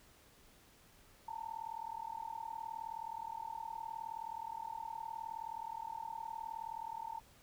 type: tone with amplitude modulation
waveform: sine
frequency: 900 Hz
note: A5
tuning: 39 cents sharp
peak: -37 dBFS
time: 1.28-7.2 s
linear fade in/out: 5 ms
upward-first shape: sine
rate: 39.2 Hz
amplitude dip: 95%
effects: pink hiss -64 dBFS RMS until 7.42 s